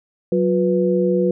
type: tone cluster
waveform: sine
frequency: 185.2 / 359.5 / 493.4 Hz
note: F#3 / F#4 / B4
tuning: +2 / -50 / -2 cents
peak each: -19 dBFS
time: 0.32-1.31 s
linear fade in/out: 2 ms
effects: none